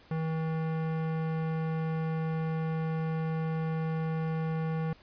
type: tone with hard clipping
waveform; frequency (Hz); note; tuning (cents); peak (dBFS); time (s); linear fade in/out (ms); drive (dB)
sine; 160.3; E3; -48; -31; 0.11-4.93; 2; 18
effects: pink hiss -58 dBFS RMS until 5.02 s + resampled to 11025 Hz